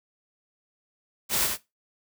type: noise with echo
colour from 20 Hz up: white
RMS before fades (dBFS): -25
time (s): 1.29-1.49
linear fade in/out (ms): 50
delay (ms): 87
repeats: 1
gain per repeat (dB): -4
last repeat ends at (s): 1.577
effects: noise-tail reverb RT60 0.2 s tail -17 dB re dry